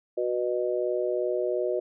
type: harmonic tone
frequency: 122.8 Hz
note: B2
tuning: 9 cents flat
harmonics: 3 / 4 / 5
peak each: -28 / -30 / -29 dBFS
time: 0.17-1.8 s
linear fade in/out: 10 ms
effects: none